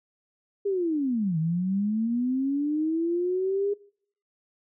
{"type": "linear two-way sweep", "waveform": "sine", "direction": "down then up", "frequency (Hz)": [410, 155.56, 410], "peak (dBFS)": -23, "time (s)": [0.65, 3.74], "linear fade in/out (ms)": 10, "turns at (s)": 1.38, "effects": ["noise-tail reverb RT60 0.6 s tail -23 dB re dry"]}